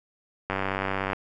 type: click train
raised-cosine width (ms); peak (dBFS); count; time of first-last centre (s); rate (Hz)
0.5; -12; 62; 0.5-1.132; 96.5
effects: none